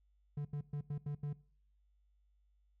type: tone bursts at uneven times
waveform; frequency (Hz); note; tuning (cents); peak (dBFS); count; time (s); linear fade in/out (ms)
triangle; 145.7; D3; -13; -34; 6; 0.37-0.45 / 0.53-0.61 / 0.73-0.81 / 0.9-0.98 / 1.06-1.15 / 1.23-1.33; 5
effects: noise-tail reverb RT60 0.5 s tail -20 dB re dry + added 50 Hz sine -69 dBFS peak until 2.8 s